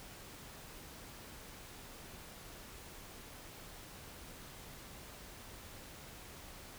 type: silence
effects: pink hiss -52 dBFS RMS until 6.78 s